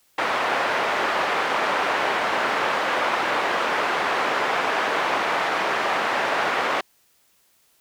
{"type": "band-pass noise", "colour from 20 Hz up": "pink", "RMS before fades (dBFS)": -23, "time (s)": [0.18, 6.81], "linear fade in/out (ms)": 5, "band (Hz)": [640, 1900], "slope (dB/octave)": 12, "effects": ["white hiss -62 dBFS RMS until 7.8 s"]}